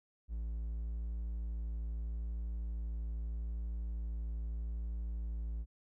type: tone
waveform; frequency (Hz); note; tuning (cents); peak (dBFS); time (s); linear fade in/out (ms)
triangle; 56.3; A1; +40; -34; 0.28-5.66; 50
effects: none